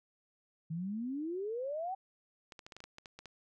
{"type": "exponential sweep", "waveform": "sine", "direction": "up", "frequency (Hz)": [155.56, 784], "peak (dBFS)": -35, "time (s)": [0.7, 1.95], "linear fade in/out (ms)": 10}
{"type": "clicks", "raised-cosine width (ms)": 0.2, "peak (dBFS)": -31, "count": 11, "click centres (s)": [2.522, 2.592, 2.665, 2.722, 2.766, 2.804, 2.84, 2.984, 3.058, 3.19, 3.257]}
{"effects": []}